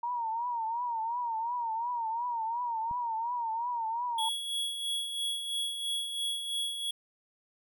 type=tone with vibrato; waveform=sine; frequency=932.3 Hz; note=A#5; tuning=in tune; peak=-30 dBFS; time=0.03-4.29 s; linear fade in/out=5 ms; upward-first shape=triangle; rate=2.8 Hz; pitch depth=110 cents each way
type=click; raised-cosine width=5 ms; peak=-35 dBFS; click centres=2.912 s
type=tone with tremolo; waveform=square; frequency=3346 Hz; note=G#7; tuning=12 cents sharp; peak=-30 dBFS; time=4.18-6.91 s; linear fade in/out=5 ms; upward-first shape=sine; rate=3 Hz; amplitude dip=50%
effects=none